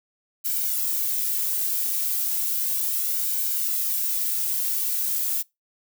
violet noise with flanger, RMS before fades -25 dBFS, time 0.44-5.43 s, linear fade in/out 20 ms, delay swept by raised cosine 1.3 to 2.6 ms, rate 0.34 Hz, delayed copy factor +0.55, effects noise-tail reverb RT60 0.2 s tail -24 dB re dry

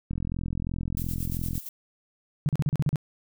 click train, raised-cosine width 5 ms, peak -19 dBFS, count 64, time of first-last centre 0.11-1.579 s, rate 42.9 Hz
violet noise with tremolo, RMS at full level -37 dBFS, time 0.97-1.69 s, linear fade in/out 2 ms, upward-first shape square, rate 8.7 Hz, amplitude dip 60%
sine tone bursts, 146.83 Hz, D3, in tune, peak -20 dBFS, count 8, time 2.46-2.958 s, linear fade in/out 0 ms, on 29 ms, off 38 ms
effects none

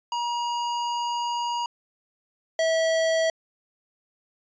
square tone pair in turn, 953 / 649.5 Hz, A#5 / E5, +38 / -26 cents, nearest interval perfect fifth, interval 664 cents, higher first, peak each -26 / -21 dBFS, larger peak second, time 0.12-1.66 / 2.59-3.3 s, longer first, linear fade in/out 2 ms, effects resampled to 16000 Hz

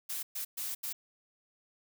blue noise bursts at uneven times, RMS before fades -37 dBFS, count 4, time 0.09-0.23 / 0.35-0.45 / 0.57-0.75 / 0.83-0.93 s, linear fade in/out 10 ms, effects none

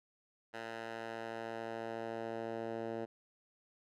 10% pulse tone with band-pass filter sweep, 113.9 Hz, A#2, 40 cents flat, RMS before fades -42 dBFS, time 0.53-3.06 s, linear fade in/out 20 ms, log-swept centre 1400 to 470 Hz, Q 0.82, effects none

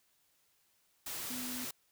sine tone in noise, 249.9 Hz, B3, 21 cents sharp, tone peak -42 dBFS, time 1.3-1.65 s, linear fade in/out 5 ms, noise white, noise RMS -41 dBFS, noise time 1.06-1.71 s, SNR -4 dB, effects white hiss -73 dBFS RMS until 1.91 s

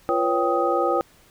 sine tone cluster, 345.1 / 491.9 / 552 / 782 / 1254 Hz, F4 / B4 / C#5 / G5 / D#6, -21 / -7 / -7 / -4 / +13 cents, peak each -25 dBFS, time 0.09-1.01 s, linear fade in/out 0 ms, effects pink hiss -55 dBFS RMS until 1.3 s

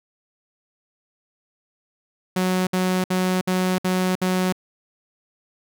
sawtooth tone bursts, 184.4 Hz, F#3, 6 cents flat, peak -15 dBFS, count 6, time 2.36-4.525 s, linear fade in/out 5 ms, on 310 ms, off 61 ms, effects none

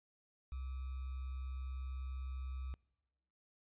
sine tone with sample-and-hold, 65.41 Hz, C2, in tune, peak -40 dBFS, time 0.52-2.74 s, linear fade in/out 0 ms, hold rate 1225 Hz, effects noise-tail reverb RT60 1.0 s tail -25 dB re dry + resampled to 8000 Hz

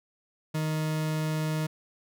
40% pulse tone, 155.8 Hz, D#3, 3 cents sharp, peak -26 dBFS, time 0.54-1.67 s, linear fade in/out 10 ms, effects none

